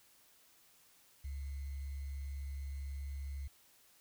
sine tone with sample-and-hold, 69.3 Hz, C#2, in tune, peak -39 dBFS, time 1.24-3.48 s, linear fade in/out 10 ms, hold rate 2100 Hz, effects white hiss -66 dBFS RMS until 4 s

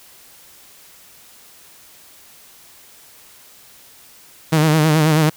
sawtooth tone with vibrato, 155.56 Hz, D#3, in tune, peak -8 dBFS, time 4.52-5.3 s, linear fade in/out 10 ms, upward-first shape sine, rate 9.3 Hz, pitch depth 61 cents each way, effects white hiss -46 dBFS RMS until 5.36 s

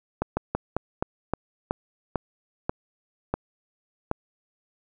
slowing click train, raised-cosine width 1 ms, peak -10 dBFS, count 11, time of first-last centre 0.22-4.114 s, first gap 150 ms, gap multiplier 1.2, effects none

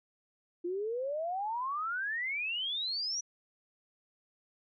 sine exponential sweep, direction up, 340 to 5920 Hz, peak -32 dBFS, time 0.64-3.21 s, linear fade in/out 10 ms, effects none

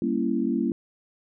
sine chord, G diminished seventh, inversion none, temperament equal with one note detuned, 196 / 233.1 / 277.2 / 334.8 Hz, G3 / Bb3 / Db4 / Fb4, 0 / 0 / 0 / +27 cents, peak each -30 / -26 / -28 / -28 dBFS, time 0.02-0.72 s, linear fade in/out 2 ms, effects none

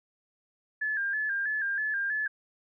sine tone with vibrato, 1661.2 Hz, G#6, in tune, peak -27 dBFS, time 0.81-2.28 s, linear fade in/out 10 ms, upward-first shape square, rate 3.1 Hz, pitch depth 64 cents each way, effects none

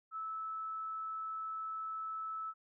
sine tone, 1307 Hz, E6, 15 cents flat, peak -38 dBFS, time 0.11-2.54 s, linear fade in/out 50 ms, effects none

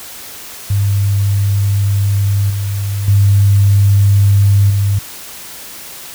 sine tone with level steps, 100 Hz, G2, 35 cents sharp, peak -10 / -15 / -6 / -10 dBFS, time 0.7-4.99 s, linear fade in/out 5 ms, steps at 2.5 / 3.08 / 4.7 s, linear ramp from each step 2 ms, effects white hiss -31 dBFS RMS until 6.14 s

